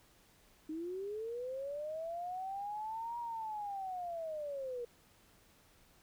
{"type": "linear two-way sweep", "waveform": "sine", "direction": "up then down", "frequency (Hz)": [305.3, 954, 470.2], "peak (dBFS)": -38, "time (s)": [0.69, 4.85], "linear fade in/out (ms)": 5, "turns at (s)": 3.19, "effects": ["pink hiss -66 dBFS RMS until 6.02 s"]}